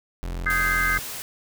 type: tone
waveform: 40% pulse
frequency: 43.65 Hz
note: F1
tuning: in tune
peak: -27 dBFS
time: 0.23-0.99 s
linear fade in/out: 0 ms
type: chord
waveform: sine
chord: Ab major seventh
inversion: second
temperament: just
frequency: 1245.9 / 1557.4 / 1661.2 / 2077 Hz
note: Eb6 / G6 / Ab6 / C7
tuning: +2 / -12 / 0 / -13 cents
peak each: -27 / -24 / -28 / -25 dBFS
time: 0.46-0.98 s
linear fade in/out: 5 ms
type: noise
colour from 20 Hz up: white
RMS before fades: -34 dBFS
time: 0.5-1.22 s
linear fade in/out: 0 ms
effects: none